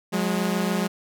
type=tone pair together; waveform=sawtooth; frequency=180.9 / 207.8 Hz; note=F#3 / G#3; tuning=-39 / +1 cents; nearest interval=major second; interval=240 cents; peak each=-21 dBFS; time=0.12-0.88 s; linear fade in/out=20 ms; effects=none